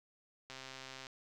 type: click train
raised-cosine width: 0.2 ms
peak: -30 dBFS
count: 76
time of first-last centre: 0.5-1.068 s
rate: 132 Hz
effects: none